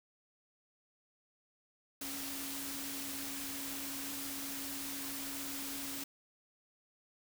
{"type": "tone in noise", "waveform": "sine", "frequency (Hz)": 276.5, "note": "C#4", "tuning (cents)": -4, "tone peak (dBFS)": -46, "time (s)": [2.01, 6.04], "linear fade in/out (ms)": 5, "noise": "white", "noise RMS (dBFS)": -42, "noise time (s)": [2.01, 6.04], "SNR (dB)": -7, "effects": []}